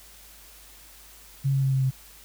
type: tone with pitch steps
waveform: sine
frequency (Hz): 137 / 135.66 / 134.34 / 133.02 / 131.72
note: C#3 / C#3 / C3 / C3 / C3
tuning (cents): -20 / -37 / +46 / +29 / +12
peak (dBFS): -20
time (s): 1.44-1.91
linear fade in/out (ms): 20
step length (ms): 94
effects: added 50 Hz sine -54 dBFS peak until 2.24 s + white hiss -50 dBFS RMS until 2.24 s